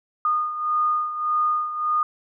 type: beating tone pair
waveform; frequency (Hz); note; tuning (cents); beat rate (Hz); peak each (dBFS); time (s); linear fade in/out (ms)
sine; 1225 / 1226.7; D#6 / D#6; -27 / -25; 1.7; -21 / -27; 0.25-2.03; 2
effects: none